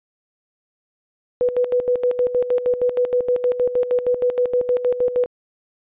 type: tone with tremolo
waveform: sine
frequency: 493.9 Hz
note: B4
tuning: in tune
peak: -14 dBFS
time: 1.41-5.26 s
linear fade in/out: 0 ms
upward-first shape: square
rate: 6.4 Hz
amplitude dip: 70%
effects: resampled to 8000 Hz